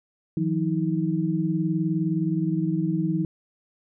sine tone cluster, 159.1 / 178.5 / 317.8 Hz, D#3 / F3 / D#4, +39 / +38 / +37 cents, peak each -26 dBFS, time 0.37-3.25 s, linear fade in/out 2 ms, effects none

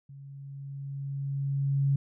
sine tone with level ramp, 138.7 Hz, C#3, 1 cent sharp, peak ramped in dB -44 to -21 dBFS, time 0.09-1.96 s, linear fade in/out 5 ms, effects none

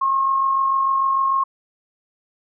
sine tone with amplitude modulation, 1079 Hz, C#6, 47 cents flat, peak -14 dBFS, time 0.01-1.44 s, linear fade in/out 10 ms, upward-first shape sine, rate 46.7 Hz, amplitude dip 40%, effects none

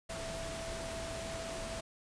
sine tone in noise, 659.3 Hz, E5, in tune, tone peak -42 dBFS, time 0.09-1.81 s, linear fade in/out 10 ms, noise pink, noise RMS -42 dBFS, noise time 0.09-1.81 s, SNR -3 dB, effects resampled to 22050 Hz

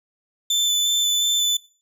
30% pulse tone with vibrato, 3520 Hz, A7, in tune, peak -15 dBFS, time 0.5-1.57 s, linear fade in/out 5 ms, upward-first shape square, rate 2.8 Hz, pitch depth 9 cents each way, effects noise-tail reverb RT60 0.4 s tail -20 dB re dry

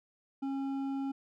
triangle tone with hard clipping, 272.6 Hz, C#4, 29 cents flat, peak -34 dBFS, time 0.42-1.12 s, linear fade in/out 10 ms, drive 11 dB, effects none

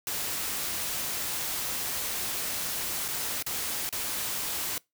white noise with dropouts, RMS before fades -32 dBFS, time 0.07-4.78 s, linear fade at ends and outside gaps 1 ms, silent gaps 3.081-3.085 / 3.425-3.464 / 3.891-3.926 s, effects noise-tail reverb RT60 0.2 s tail -24 dB re dry

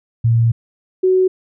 sine tone pair in turn, 115.6 / 372.7 Hz, A#2 / F#4, -14 / +13 cents, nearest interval octave + minor sixth, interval 2027 cents, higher second, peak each -10 dBFS, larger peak neither, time 0.24-0.52 / 1.03-1.28 s, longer first, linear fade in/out 10 ms, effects none

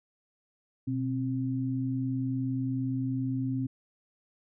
sine tone pair together, 124.76 / 264.2 Hz, B2 / C4, +18 / +17 cents, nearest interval octave + minor second, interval 1299 cents, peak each -31 / -30 dBFS, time 0.87-3.67 s, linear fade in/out 10 ms, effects none

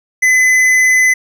triangle tone with tanh clipping, 2021 Hz, B6, 39 cents sharp, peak -9 dBFS, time 0.22-1.14 s, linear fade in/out 10 ms, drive 15 dB, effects none

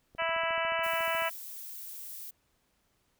click train, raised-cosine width 2 ms, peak -38 dBFS, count 16, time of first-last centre 0.15-1.221 s, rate 14 Hz
harmonic tone, 329.6 Hz, E4, in tune, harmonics 2 / 3 / 4 / 5 / 6 / 7 / 8 / 9, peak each -33 / -35 / -36 / -37 / -38 / -38 / -39 / -40 dBFS, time 0.18-1.3 s, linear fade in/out 20 ms
violet noise, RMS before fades -43 dBFS, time 0.83-2.31 s, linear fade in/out 10 ms
effects pink hiss -73 dBFS RMS until 3.19 s

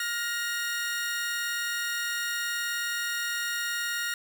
sawtooth tone pair together, 1416.8 / 1876 Hz, F6 / A#6, +24 / +11 cents, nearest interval perfect fourth, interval 487 cents, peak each -28 dBFS, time 0-4.14 s, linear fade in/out 2 ms, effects none

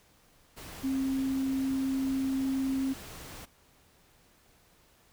sine tone in noise, 267 Hz, C4, 35 cents sharp, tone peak -27 dBFS, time 0.83-2.94 s, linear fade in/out 20 ms, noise pink, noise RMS -45 dBFS, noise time 0.56-3.46 s, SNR +15 dB, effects pink hiss -63 dBFS RMS until 5.12 s

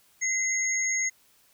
sine tone pair together, 2052 / 6547 Hz, C7 / G#8, -34 / -26 cents, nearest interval octave + minor sixth, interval 2008 cents, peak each -27 dBFS, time 0.21-1.1 s, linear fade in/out 20 ms, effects white hiss -62 dBFS RMS until 1.53 s

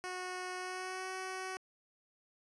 10% pulse tone with pitch glide, 366.1 to 375.3 Hz, F#4 to F#4, -18 to +25 cents, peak -31 dBFS, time 0.04-1.57 s, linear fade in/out 0 ms, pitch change +43 cents, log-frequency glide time 0.57-1.08 s, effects resampled to 22050 Hz

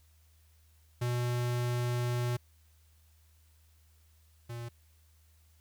square tone pair in turn, 121.8 / 118.33 Hz, B2 / A#2, -24 / +26 cents, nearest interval minor second, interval 50 cents, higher first, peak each -30 / -39 dBFS, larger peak first, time 1.01-2.37 / 4.49-4.69 s, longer first, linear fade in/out 10 ms, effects added 78 Hz sine -61 dBFS peak until 5.6 s + white hiss -70 dBFS RMS until 5.6 s

